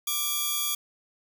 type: tone pair together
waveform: 5% pulse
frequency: 1174.7 / 3323 Hz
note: D6 / G#7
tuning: 0 / 0 cents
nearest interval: octave + tritone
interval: 1800 cents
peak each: -19 dBFS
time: 0.07-0.75 s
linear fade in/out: 5 ms
effects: none